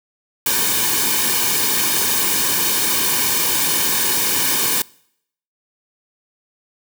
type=noise with comb filter; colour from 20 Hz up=white; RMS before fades=-18 dBFS; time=0.46-4.82 s; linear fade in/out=2 ms; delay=1.5 ms; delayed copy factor=-0.8; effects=noise-tail reverb RT60 0.7 s tail -24 dB re dry